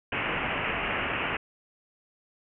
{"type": "low-pass noise", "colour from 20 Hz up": "white", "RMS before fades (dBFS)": -30, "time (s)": [0.12, 1.37], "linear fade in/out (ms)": 5, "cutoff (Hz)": 2900, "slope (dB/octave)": 96, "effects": []}